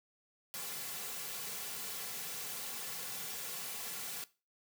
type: noise with comb filter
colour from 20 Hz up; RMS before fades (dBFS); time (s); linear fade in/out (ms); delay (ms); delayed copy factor
white; -42; 0.54-4.24; 0; 3.2; -0.7
effects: noise-tail reverb RT60 0.3 s tail -18 dB re dry + high-pass 150 Hz 12 dB/octave